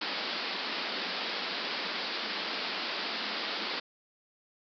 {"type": "band-pass noise", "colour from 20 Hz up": "white", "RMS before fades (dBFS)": -35, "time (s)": [0.01, 3.8], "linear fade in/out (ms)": 5, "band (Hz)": [180, 5000], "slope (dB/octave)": 96, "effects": []}